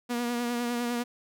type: tone with vibrato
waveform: sawtooth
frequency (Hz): 240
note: B3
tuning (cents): -49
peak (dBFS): -24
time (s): 0.09-1.04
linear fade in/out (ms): 20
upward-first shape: triangle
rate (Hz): 9.9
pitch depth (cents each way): 34
effects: none